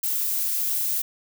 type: noise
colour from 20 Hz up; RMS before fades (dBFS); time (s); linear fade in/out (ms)
violet; -25; 0.03-1.02; 5
effects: none